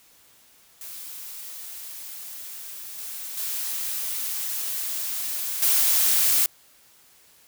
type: noise with level steps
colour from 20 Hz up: blue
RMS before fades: -38 / -35 / -29 / -20 dBFS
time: 0.81-6.46 s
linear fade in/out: 2 ms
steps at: 2.98 / 3.37 / 5.62 s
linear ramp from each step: 5 ms
effects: white hiss -56 dBFS RMS until 7.47 s